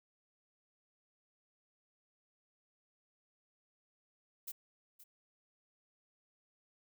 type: noise with echo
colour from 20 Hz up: violet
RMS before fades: -43 dBFS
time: 4.47-4.52 s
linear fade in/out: 10 ms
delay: 520 ms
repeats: 1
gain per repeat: -14 dB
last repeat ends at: 5.04 s
effects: none